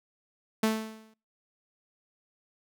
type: tone with exponential decay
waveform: sawtooth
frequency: 219.7 Hz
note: A3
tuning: 2 cents flat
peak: -17 dBFS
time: 0.63-1.14 s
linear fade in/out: 5 ms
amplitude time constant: 110 ms
effects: noise-tail reverb RT60 0.3 s tail -26 dB re dry